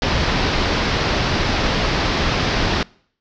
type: low-pass noise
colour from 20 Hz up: pink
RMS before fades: -19 dBFS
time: 0.02-2.83 s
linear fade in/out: 2 ms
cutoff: 5400 Hz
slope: 48 dB/octave
effects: noise-tail reverb RT60 0.6 s tail -25 dB re dry